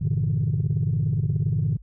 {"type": "chord", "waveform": "sine", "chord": "E half-diminished seventh", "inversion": "first", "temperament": "equal with one note detuned", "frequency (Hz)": [98, 116.54, 146.83, 163.86], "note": ["G2", "Bb2", "D3", "E3"], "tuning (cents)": [0, 0, 0, -10], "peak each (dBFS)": [-26, -24, -23, -28], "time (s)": [0.01, 1.77], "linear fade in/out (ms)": 10, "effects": ["tanh soft clip ceiling -15 dBFS", "added 50 Hz sine -43 dBFS peak until 1.82 s"]}